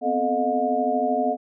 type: tone cluster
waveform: sine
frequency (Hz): 248.5 / 261.1 / 436.3 / 622 / 716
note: B3 / C4 / A4 / D#5 / F5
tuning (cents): +11 / -3 / -15 / -1 / +43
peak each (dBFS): -29 / -28 / -28 / -26 / -23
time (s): 0.01-1.37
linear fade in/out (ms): 50
effects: none